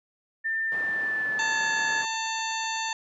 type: tone with pitch glide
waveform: sine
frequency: 1793 to 1714 Hz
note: A6 to A6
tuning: +32 to -46 cents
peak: -25 dBFS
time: 0.44-2.03 s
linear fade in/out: 20 ms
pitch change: -78 cents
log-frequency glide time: 0.74-1.64 s
type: band-pass noise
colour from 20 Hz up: white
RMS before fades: -43 dBFS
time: 0.72-2.05 s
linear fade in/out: 0 ms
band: 150 to 1200 Hz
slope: 12 dB/octave
type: harmonic tone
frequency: 892 Hz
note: A5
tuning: 23 cents sharp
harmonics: 1 / 2 / 3 / 4 / 5 / 7 / 8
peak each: -31 / -34 / -36 / -37 / -38 / -39 / -40 dBFS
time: 1.39-2.93 s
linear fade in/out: 2 ms
effects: none